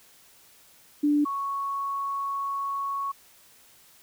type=tone pair in turn; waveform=sine; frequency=293.7 / 1108.9 Hz; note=D4 / C#6; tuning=0 / 0 cents; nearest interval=octave + major seventh; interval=2300 cents; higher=second; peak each=-19 / -27 dBFS; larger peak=first; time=1.03-1.25 / 1.25-3.12 s; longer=second; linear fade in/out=10 ms; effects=white hiss -56 dBFS RMS until 4.02 s